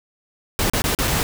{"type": "noise with dropouts", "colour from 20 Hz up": "pink", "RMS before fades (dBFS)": -20, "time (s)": [0.59, 1.23], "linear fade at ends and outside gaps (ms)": 0, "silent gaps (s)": [[0.698, 0.735], [0.819, 0.841], [0.949, 0.988], [1.075, 1.079]], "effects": []}